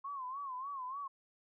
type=tone with vibrato; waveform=sine; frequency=1070 Hz; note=C6; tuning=38 cents sharp; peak=-39 dBFS; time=0.04-1.08 s; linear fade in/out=10 ms; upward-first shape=sine; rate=3.4 Hz; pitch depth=120 cents each way; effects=none